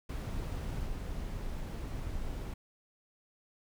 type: noise with level steps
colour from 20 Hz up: brown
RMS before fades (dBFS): -36 / -38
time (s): 0.09-2.54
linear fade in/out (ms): 5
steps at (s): 0.86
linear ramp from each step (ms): 2
effects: none

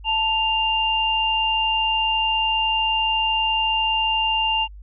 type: tone pair together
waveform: sine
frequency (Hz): 885.2 / 2794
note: A5 / F7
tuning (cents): +10 / 0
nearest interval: octave + minor sixth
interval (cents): 1990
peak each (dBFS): -22 / -20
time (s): 0.04-4.68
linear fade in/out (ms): 50
effects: added 50 Hz sine -37 dBFS peak until 4.82 s

